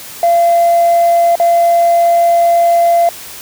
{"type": "tone with dropouts", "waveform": "sine", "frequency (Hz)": 685, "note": "F5", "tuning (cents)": -34, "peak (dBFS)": -5, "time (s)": [0.23, 3.09], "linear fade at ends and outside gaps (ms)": 2, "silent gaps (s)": [1.355, 1.399], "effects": ["tanh soft clip ceiling -4 dBFS", "white hiss -30 dBFS RMS until 3.41 s"]}